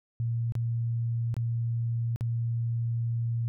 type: tone with dropouts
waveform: sine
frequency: 116.54 Hz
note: A#2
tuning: in tune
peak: -26 dBFS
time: 0.2-3.48 s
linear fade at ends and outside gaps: 0 ms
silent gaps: 0.522-0.553 / 1.342-1.366 / 2.16-2.209 s
effects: none